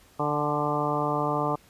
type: harmonic tone with a mistuned harmonic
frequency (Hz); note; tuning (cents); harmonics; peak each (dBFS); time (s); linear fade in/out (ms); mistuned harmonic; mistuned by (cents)
148.1; D3; +15; 1 / 2 / 3 / 4 / 5 / 6 / 7 / 8; -32 / -32 / -32 / -32 / -32 / -32 / -32 / -32; 0.19-1.56; 10; 6; -29
effects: pink hiss -57 dBFS RMS until 1.69 s + resampled to 32000 Hz